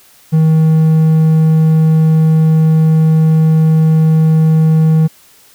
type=tone; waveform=triangle; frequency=158.7 Hz; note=D#3; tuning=35 cents sharp; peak=-4 dBFS; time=0.32-5.08 s; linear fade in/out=20 ms; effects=white hiss -45 dBFS RMS until 5.54 s